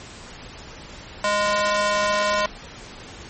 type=tone with high-pass filter; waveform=square; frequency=206.3 Hz; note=G#3; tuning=11 cents flat; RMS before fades=-21 dBFS; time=1.24-2.46 s; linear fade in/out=2 ms; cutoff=790 Hz; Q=1.6; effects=pink hiss -40 dBFS RMS until 3.29 s + MP3 32 kbps